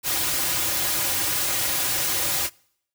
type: noise with comb filter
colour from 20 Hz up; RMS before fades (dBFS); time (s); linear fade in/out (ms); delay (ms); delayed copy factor
white; -24; 0.03-2.5; 50; 4.5; -0.85
effects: noise-tail reverb RT60 0.7 s tail -26 dB re dry